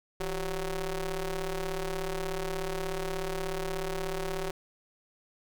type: ring-modulated tone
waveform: sawtooth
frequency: 183.7 Hz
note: F#3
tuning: 12 cents flat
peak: -24 dBFS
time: 0.2-4.51 s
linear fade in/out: 5 ms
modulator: 202 Hz
effects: none